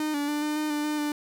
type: tone with pitch steps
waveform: 45% pulse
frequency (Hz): 306.4 / 289 / 296.2 / 300.9 / 304.6 / 296.7 / 301.3 / 296.1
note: D#4 / D4 / D4 / D4 / D#4 / D4 / D4 / D4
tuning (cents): -27 / -28 / +15 / +42 / -37 / +18 / +44 / +14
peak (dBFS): -26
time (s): 0-1.12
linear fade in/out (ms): 2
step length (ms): 140
effects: none